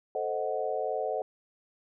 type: chord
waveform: sine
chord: A diminished seventh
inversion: none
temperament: equal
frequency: 440 / 523.3 / 622.3 / 740 Hz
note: A4 / C5 / Eb5 / Gb5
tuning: 0 / 0 / 0 / 0 cents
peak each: -34 dBFS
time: 0.15-1.22 s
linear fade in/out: 2 ms
effects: none